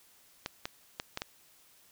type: clicks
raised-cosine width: 0.2 ms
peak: -17 dBFS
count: 5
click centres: 0.461 / 0.655 / 0.999 / 1.174 / 1.219 s
effects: white hiss -62 dBFS RMS until 1.91 s